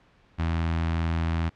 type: tone with notch filter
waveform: sawtooth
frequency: 82.41 Hz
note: E2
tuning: in tune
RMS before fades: -26 dBFS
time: 0.38-1.5 s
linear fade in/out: 20 ms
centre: 470 Hz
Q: 1.2
effects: pink hiss -60 dBFS RMS until 1.55 s + low-pass 3000 Hz 12 dB/octave